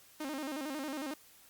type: tone with vibrato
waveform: sawtooth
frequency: 287 Hz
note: D4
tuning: 40 cents flat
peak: -33 dBFS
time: 0.2-1.14 s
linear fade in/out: 5 ms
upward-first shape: square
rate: 11 Hz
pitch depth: 120 cents each way
effects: white hiss -60 dBFS RMS until 1.49 s + Opus 48 kbps